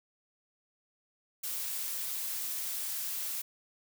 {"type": "noise", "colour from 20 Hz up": "blue", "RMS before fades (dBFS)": -36, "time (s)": [1.43, 3.42], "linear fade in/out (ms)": 10, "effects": []}